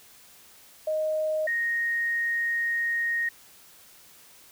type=tone pair in turn; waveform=sine; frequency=622.3 / 1864.8 Hz; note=D#5 / A#6; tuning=0 / 0 cents; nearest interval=octave + perfect fifth; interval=1900 cents; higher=second; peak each=-24 dBFS; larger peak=neither; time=0.87-1.47 / 1.47-3.29 s; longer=second; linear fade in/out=5 ms; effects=white hiss -53 dBFS RMS until 4.51 s